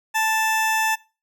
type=tone; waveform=20% pulse; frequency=880 Hz; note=A5; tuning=in tune; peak=-14 dBFS; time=0.14-0.96 s; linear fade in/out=20 ms; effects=noise-tail reverb RT60 0.3 s tail -21 dB re dry